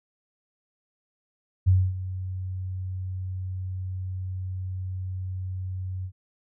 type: tone with ADSR envelope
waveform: sine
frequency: 93 Hz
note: F#2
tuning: 9 cents sharp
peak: -14 dBFS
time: 1.66-6.12 s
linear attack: 22 ms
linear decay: 250 ms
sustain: -15 dB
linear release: 72 ms
effects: none